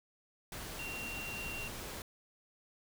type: tone in noise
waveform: sine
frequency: 2753 Hz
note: F7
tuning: 25 cents flat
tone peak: -41 dBFS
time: 0.79-1.68 s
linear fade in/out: 2 ms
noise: pink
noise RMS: -44 dBFS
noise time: 0.52-2.02 s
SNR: 0 dB
effects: none